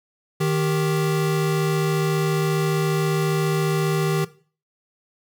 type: tone pair together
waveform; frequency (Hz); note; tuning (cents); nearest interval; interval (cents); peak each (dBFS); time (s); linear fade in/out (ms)
square; 155.56 / 392; D#3 / G4; 0 / 0; octave + major third; 1600; -21 / -25; 0.4-4.25; 10
effects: noise-tail reverb RT60 0.4 s tail -17 dB re dry